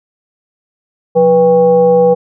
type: tone with frequency modulation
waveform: sine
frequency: 490 Hz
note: B4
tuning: 14 cents flat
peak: -5 dBFS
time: 1.15-2.15 s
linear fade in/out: 20 ms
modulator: 310 Hz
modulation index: 0.58
effects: none